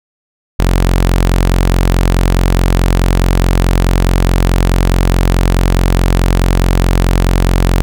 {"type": "tone", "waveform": "sawtooth", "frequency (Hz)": 44.7, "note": "F1", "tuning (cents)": 41, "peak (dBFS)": -4, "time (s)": [0.59, 7.82], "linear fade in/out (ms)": 0, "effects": []}